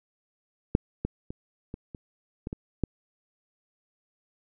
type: clicks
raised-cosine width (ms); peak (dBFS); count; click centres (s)
3; -6 / -15 / -23 / -23 / -26 / -20 / -20 / -12; 8; 0.751 / 1.05 / 1.305 / 1.741 / 1.948 / 2.471 / 2.529 / 2.837
effects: none